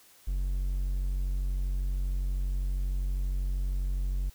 triangle tone, 46.29 Hz, F#1, 2 cents sharp, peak -25 dBFS, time 0.27-4.3 s, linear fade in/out 10 ms, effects white hiss -58 dBFS RMS until 4.34 s

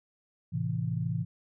sine chord, A minor, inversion none, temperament just, 110 / 132 / 165 Hz, A2 / C3 / E3, 0 / +16 / +2 cents, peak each -33 / -33 / -32 dBFS, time 0.52-1.25 s, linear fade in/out 20 ms, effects none

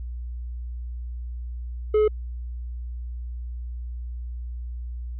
triangle tone, 426.6 Hz, G#4, 46 cents sharp, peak -14 dBFS, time 1.94-2.08 s, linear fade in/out 5 ms, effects added 60 Hz sine -30 dBFS peak until 5.19 s + resampled to 8000 Hz

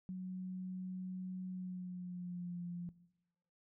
sine tone with pitch glide, 184.9 to 174.52 Hz, F#3 to F3, -1 to -1 cents, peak -40 dBFS, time 0.09-2.89 s, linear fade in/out 0 ms, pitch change -100 cents, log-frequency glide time 1.47-2.64 s, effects noise-tail reverb RT60 0.9 s tail -19 dB re dry

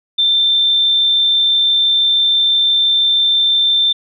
sine tone, 3567 Hz, A7, 23 cents sharp, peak -10 dBFS, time 0.18-3.93 s, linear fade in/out 10 ms, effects none

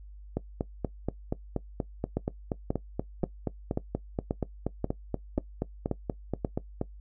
two click trains, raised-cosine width 2 ms, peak -15 / -14 dBFS, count 28 / 9, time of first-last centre 0.37-6.814 / 2.17-6.448 s, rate 4.19 / 1.87 Hz, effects noise-tail reverb RT60 0.1 s tail -18 dB re dry + added 50 Hz sine -44 dBFS peak until 7 s

